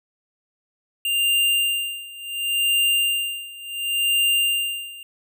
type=tone with tremolo; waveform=square; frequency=2794 Hz; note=F7; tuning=in tune; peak=-17 dBFS; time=1.05-5.03 s; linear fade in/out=2 ms; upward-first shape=sine; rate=0.7 Hz; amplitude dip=90%; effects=none